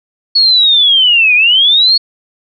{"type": "linear two-way sweep", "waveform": "sine", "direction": "down then up", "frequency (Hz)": [4395, 2408, 4395], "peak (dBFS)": -5, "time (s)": [0.35, 1.98], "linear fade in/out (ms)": 10, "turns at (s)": 1.35, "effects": []}